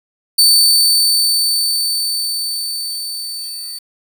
sawtooth tone with level ramp, 4541 Hz, C#8, 41 cents sharp, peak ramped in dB -4 to -23 dBFS, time 0.38-3.79 s, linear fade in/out 10 ms, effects 7-bit

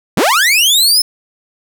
sawtooth linear sweep, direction up, 123.1 to 5290 Hz, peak -5 dBFS, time 0.17-1.02 s, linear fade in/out 5 ms, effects none

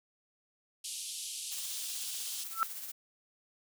white band-pass noise, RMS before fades -41 dBFS, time 0.84-2.44 s, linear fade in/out 5 ms, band 2800 to 11000 Hz, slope 48 dB/octave
blue noise with tremolo, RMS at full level -41 dBFS, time 1.51-2.92 s, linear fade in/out 10 ms, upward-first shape sine, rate 16 Hz, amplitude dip 40%
sine tone with exponential growth, 1332 Hz, E6, 18 cents sharp, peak -22 dBFS, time 2.51-2.63 s, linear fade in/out 0 ms, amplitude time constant 26 ms
effects none

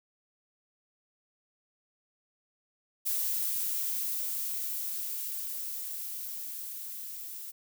violet noise with level ramp, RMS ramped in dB -30 to -42 dBFS, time 3.05-7.52 s, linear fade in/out 20 ms, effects none

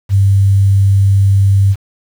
sine tone with quantisation, 98.3 Hz, G2, 5 cents sharp, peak -6 dBFS, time 0.09-1.76 s, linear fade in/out 50 ms, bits 6, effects none

